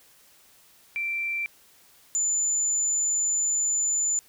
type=tone pair in turn; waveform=sine; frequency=2349 / 7039 Hz; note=D7 / A8; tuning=0 / 0 cents; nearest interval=octave + perfect fifth; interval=1900 cents; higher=second; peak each=-26 / -22 dBFS; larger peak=second; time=0.96-1.46 / 2.15-4.19 s; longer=second; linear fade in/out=0 ms; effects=white hiss -57 dBFS RMS until 4.28 s